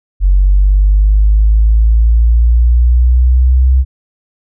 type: linear sweep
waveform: sine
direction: up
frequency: 46.25 to 65.41 Hz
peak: -4 dBFS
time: 0.2-3.85 s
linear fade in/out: 50 ms
effects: tanh soft clip ceiling 0 dBFS